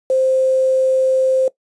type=tone with quantisation; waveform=sine; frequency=523.3 Hz; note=C5; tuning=in tune; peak=-12 dBFS; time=0.1-1.48 s; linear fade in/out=2 ms; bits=6; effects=noise-tail reverb RT60 0.1 s tail -19 dB re dry + resampled to 24000 Hz